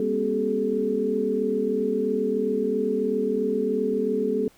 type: tone cluster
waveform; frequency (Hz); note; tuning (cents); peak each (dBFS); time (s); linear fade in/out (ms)
sine; 202.1 / 240.9 / 268.4 / 387.5 / 430.5; G#3 / B3 / C4 / G4 / A4; -47 / -43 / +44 / -20 / -38; -30 / -29 / -31 / -31 / -24; 0-4.48; 2
effects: pink hiss -57 dBFS RMS until 4.57 s